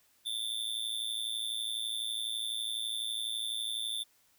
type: tone with amplitude modulation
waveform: square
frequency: 3534 Hz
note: A7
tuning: 7 cents sharp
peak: -30 dBFS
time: 0.25-4.04 s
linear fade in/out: 20 ms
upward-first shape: sine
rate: 112 Hz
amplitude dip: 90%
effects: white hiss -68 dBFS RMS until 4.38 s